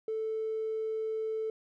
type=tone with tanh clipping; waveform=triangle; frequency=440.1 Hz; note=A4; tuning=in tune; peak=-30 dBFS; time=0.08-1.5 s; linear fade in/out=2 ms; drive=1 dB; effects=none